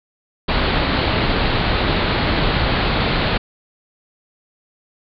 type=low-pass noise; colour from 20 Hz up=pink; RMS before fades=-18 dBFS; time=0.48-3.38 s; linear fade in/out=10 ms; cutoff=4500 Hz; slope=96 dB/octave; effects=none